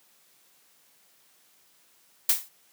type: noise with exponential decay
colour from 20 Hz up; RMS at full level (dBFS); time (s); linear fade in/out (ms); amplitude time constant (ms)
blue; -17; 2.29-2.49; 5; 43
effects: white hiss -62 dBFS RMS until 2.72 s + high-pass 150 Hz 12 dB/octave